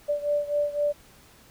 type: beating tone pair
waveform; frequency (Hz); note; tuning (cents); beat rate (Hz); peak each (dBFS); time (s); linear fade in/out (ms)
sine; 584 / 587.9; D5 / D5; -10 / +2; 3.9; -25 / -28; 0.08-0.93; 20
effects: pink hiss -54 dBFS RMS until 1.5 s